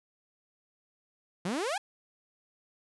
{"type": "exponential sweep", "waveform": "sawtooth", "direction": "up", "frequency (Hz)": [164.6, 866], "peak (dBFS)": -26, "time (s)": [1.45, 1.78], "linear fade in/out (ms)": 5, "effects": ["resampled to 24000 Hz"]}